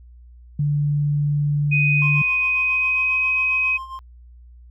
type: tone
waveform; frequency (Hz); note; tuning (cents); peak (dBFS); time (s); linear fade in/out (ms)
sine; 146.2; D3; -7; -17; 0.59-2.22; 5
type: tone with pitch glide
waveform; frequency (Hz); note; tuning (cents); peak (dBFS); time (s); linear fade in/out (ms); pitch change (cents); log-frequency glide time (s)
sine; 2496 to 2526; D#7 to D#7; +5 to +26; -17; 1.71-3.78; 20; +21; 2.32-3.2
type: tone with tremolo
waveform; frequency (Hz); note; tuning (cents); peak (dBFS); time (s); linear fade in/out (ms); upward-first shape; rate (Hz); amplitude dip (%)
triangle; 1055; C6; +14; -27; 2.02-3.99; 0; sine; 7.4; 65
effects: added 60 Hz sine -42 dBFS peak until 4.7 s